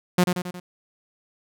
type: tone with echo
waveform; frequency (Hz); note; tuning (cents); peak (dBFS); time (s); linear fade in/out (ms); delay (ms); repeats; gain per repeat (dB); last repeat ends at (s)
sawtooth; 179.1; F3; +44; -11; 0.18-0.24; 5; 90; 4; -5; 0.6
effects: none